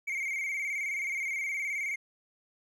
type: tone with vibrato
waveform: triangle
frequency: 2200 Hz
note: C#7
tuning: 14 cents flat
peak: -29 dBFS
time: 0.07-1.96 s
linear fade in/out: 10 ms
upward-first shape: square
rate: 19 Hz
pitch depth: 59 cents each way
effects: none